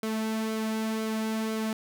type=tone with flanger; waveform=sawtooth; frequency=220 Hz; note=A3; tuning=in tune; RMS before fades=-30 dBFS; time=0.03-1.73 s; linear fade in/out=2 ms; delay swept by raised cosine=1.1 to 2.9 ms; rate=2 Hz; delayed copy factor=-0.5; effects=none